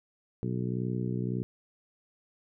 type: harmonic tone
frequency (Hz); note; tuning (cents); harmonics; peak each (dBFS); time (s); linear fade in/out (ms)
61.74; B1; 0; 2 / 3 / 4 / 5 / 6 / 7; -32 / -34 / -38 / -41 / -39 / -43; 0.43-1.43; 0
effects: none